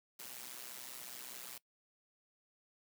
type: noise with amplitude modulation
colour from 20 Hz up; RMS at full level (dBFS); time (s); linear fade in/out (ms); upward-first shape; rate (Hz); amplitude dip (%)
white; -45; 0.19-1.58; 5; sine; 125; 80
effects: noise-tail reverb RT60 0.1 s tail -21 dB re dry + high-pass 150 Hz 12 dB/octave